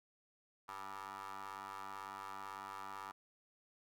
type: ring-modulated tone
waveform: 20% pulse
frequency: 98 Hz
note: G2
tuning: in tune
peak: -38 dBFS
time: 0.68-3.12 s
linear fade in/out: 10 ms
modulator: 1080 Hz
effects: none